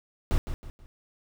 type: noise with echo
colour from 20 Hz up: brown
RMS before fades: -22 dBFS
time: 0.31-0.38 s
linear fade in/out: 0 ms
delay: 160 ms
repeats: 3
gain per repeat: -9 dB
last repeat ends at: 0.86 s
effects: none

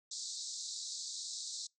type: band-pass noise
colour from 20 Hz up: pink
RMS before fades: -43 dBFS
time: 0.11-1.67 s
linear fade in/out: 5 ms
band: 3800 to 8100 Hz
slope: 96 dB/octave
effects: noise-tail reverb RT60 0.2 s tail -26 dB re dry

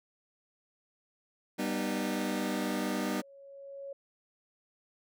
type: chord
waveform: sawtooth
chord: G augmented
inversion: none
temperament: just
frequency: 196 / 245 / 306.2 Hz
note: G3 / B3 / D#4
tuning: 0 / -14 / -28 cents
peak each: -31 dBFS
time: 1.58-3.22 s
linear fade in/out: 20 ms
type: tone with exponential growth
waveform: sine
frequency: 554 Hz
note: C#5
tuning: 1 cent flat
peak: -38 dBFS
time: 2.13-3.93 s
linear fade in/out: 5 ms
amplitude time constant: 390 ms
effects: none

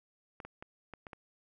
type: clicks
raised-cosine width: 0.5 ms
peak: -30 dBFS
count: 6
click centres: 0.402 / 0.45 / 0.625 / 0.937 / 1.068 / 1.132 s
effects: none

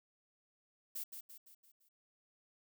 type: noise with echo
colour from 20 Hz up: violet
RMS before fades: -42 dBFS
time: 0.95-1.04 s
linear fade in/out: 10 ms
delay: 170 ms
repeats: 5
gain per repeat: -6 dB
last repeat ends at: 1.89 s
effects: none

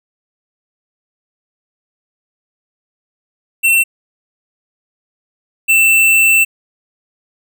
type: tone pair in turn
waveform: square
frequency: 2704 / 2673 Hz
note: E7 / E7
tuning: +43 / +23 cents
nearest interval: unison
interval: 20 cents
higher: first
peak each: -9 / -8 dBFS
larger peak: second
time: 3.63-3.84 / 5.68-6.45 s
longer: second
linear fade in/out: 20 ms
effects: none

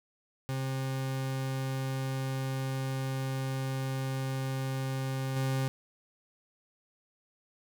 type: tone with level steps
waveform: 40% pulse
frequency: 133.1 Hz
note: C3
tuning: 30 cents sharp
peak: -30 / -27 dBFS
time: 0.49-5.68 s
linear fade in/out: 0 ms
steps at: 5.36 s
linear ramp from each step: 5 ms
effects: 10-bit

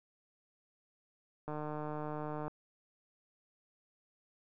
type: click train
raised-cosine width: 1 ms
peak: -27 dBFS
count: 152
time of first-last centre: 1.48-2.48 s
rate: 151 Hz
effects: none

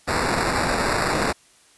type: noise with sample-and-hold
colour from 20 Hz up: violet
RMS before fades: -22 dBFS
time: 0.07-1.33 s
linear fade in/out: 20 ms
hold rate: 3150 Hz
effects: white hiss -55 dBFS RMS until 1.77 s + resampled to 24000 Hz

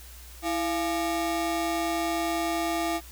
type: ring-modulated tone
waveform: 35% pulse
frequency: 510 Hz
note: C5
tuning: 44 cents flat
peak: -21 dBFS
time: 0.42-3.01 s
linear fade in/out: 50 ms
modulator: 180 Hz
effects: added 60 Hz sine -45 dBFS peak until 3.11 s + white hiss -49 dBFS RMS until 3.11 s

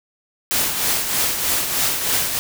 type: noise with tremolo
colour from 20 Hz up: white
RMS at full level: -18 dBFS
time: 0.51-2.39 s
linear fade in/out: 0 ms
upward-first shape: triangle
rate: 3.2 Hz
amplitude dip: 55%
effects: none

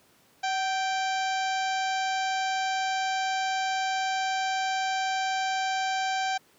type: harmonic tone with a mistuned harmonic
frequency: 784 Hz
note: G5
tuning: in tune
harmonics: 1 / 2 / 3 / 4 / 5 / 6 / 7 / 8 / 9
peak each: -27 / -33 / -37 / -39 / -41 / -43 / -44 / -45 / -46 dBFS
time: 0.43-6.38 s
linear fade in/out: 10 ms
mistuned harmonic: 1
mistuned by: -53 cents
effects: pink hiss -61 dBFS RMS until 6.58 s + high-pass 150 Hz 12 dB/octave

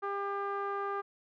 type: tone with low-pass filter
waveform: sawtooth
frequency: 399.6 Hz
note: G4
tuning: 33 cents sharp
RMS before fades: -35 dBFS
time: 0.02-1.02 s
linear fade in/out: 20 ms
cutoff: 1300 Hz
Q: 4
effects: none

